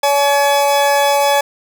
40% pulse tone pair together, 567.3 / 850 Hz, C#5 / G#5, +40 / +40 cents, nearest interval perfect fifth, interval 700 cents, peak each -13 dBFS, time 0.03-1.41 s, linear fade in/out 5 ms, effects none

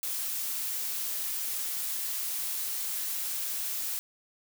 blue noise, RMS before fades -33 dBFS, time 0.03-3.99 s, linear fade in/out 0 ms, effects none

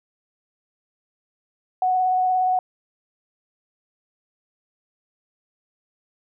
sine tone with vibrato, 740 Hz, F#5, in tune, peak -17 dBFS, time 1.82-2.59 s, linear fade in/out 2 ms, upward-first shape square, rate 17 Hz, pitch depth 11 cents each way, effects none

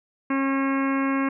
harmonic tone, 271.6 Hz, C#4, 35 cents flat, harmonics 1 / 2 / 3 / 4 / 5 / 6 / 7 / 8 / 9 / 10, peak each -22 / -33 / -39 / -29 / -38 / -34 / -40 / -35 / -42 / -43 dBFS, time 0.3-1.29 s, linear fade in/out 5 ms, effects none

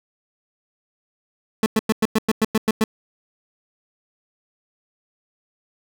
30% pulse tone bursts, 218.9 Hz, A3, 9 cents flat, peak -12 dBFS, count 10, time 1.63-2.84 s, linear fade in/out 2 ms, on 31 ms, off 100 ms, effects none

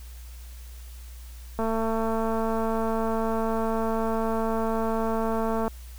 click train, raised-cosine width 1 ms, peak -15 dBFS, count 917, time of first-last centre 1.59-5.679 s, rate 224 Hz, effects added 60 Hz sine -39 dBFS peak until 5.98 s + white hiss -52 dBFS RMS until 5.98 s

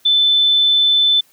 sine tone, 3520 Hz, A7, in tune, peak -10 dBFS, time 0.05-1.21 s, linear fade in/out 10 ms, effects white hiss -54 dBFS RMS until 1.32 s + high-pass 60 Hz 12 dB/octave

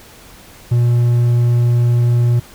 triangle tone, 120 Hz, B2, 49 cents flat, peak -8 dBFS, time 0.71-2.4 s, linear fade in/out 10 ms, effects pink hiss -41 dBFS RMS until 2.54 s

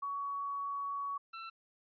sine / sawtooth tone pair in turn, 1124 / 1340 Hz, C#6 / E6, +24 / +28 cents, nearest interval minor third, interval 304 cents, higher second, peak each -35 / -39 dBFS, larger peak first, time 0.02-1.18 / 1.33-1.5 s, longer first, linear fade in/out 10 ms, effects resampled to 11025 Hz

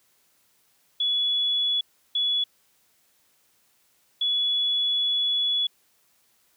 sine tone bursts at uneven times, 3400 Hz, G#7, 40 cents sharp, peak -21 dBFS, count 3, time 1-1.81 / 2.15-2.44 / 4.21-5.67 s, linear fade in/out 5 ms, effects white hiss -65 dBFS RMS until 6.56 s + high-pass 60 Hz 12 dB/octave

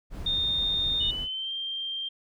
brown noise, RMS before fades -37 dBFS, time 0.1-1.28 s, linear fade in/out 50 ms
sine tone, 3651 Hz, A#7, 37 cents flat, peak -24 dBFS, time 0.26-1.11 s, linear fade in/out 5 ms
sine tone with pitch glide, 2960 to 3172 Hz, F#7 to G7, 0 to +20 cents, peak -30 dBFS, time 1-2.09 s, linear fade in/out 10 ms, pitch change +120 cents, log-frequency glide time 1.1-1.52 s
effects none

